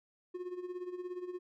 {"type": "tone with tremolo", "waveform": "triangle", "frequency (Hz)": 360, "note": "F#4", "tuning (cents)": -47, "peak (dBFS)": -34, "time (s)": [0.34, 1.39], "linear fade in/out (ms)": 10, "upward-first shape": "sine", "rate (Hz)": 17, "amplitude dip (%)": 70, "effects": []}